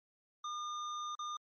square tone with dropouts, 1211 Hz, D#6, 47 cents flat, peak -39 dBFS, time 0.44-1.37 s, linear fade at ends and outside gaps 5 ms, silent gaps 1.153-1.19 s, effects MP3 32 kbps

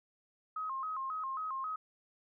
sine tone with vibrato, 1162 Hz, D6, 19 cents flat, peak -35 dBFS, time 0.56-1.76 s, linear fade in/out 5 ms, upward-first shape square, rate 3.7 Hz, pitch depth 150 cents each way, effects none

